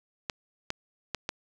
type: clicks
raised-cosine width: 0.2 ms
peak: -13 dBFS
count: 4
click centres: 0.298 / 0.704 / 1.147 / 1.291 s
effects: none